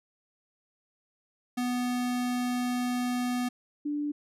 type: tone pair in turn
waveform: square / sine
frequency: 246.9 / 293.6 Hz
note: B3 / D4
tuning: 0 / 0 cents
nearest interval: minor third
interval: 300 cents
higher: second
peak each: -28 dBFS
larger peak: neither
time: 1.57-3.49 / 3.85-4.12 s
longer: first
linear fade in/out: 10 ms
effects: resampled to 32000 Hz